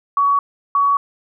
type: tone pair in turn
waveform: sine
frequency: 1127 / 1127 Hz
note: C#6 / C#6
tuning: +28 / +28 cents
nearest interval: unison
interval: 0 cents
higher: neither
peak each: -12 dBFS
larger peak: neither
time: 0.17-0.39 / 0.75-0.97 s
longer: neither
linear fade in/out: 2 ms
effects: none